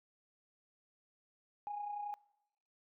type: tone with amplitude modulation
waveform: sine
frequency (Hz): 825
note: G#5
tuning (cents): -12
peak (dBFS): -36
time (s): 1.67-2.14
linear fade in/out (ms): 0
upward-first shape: sine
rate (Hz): 30.8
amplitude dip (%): 55
effects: noise-tail reverb RT60 0.9 s tail -23 dB re dry + tanh soft clip ceiling -32 dBFS